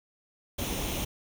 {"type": "noise with comb filter", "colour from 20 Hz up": "pink", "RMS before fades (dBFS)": -32, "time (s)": [0.58, 1.05], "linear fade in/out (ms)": 10, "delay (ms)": 0.32, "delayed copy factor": 0.55, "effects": []}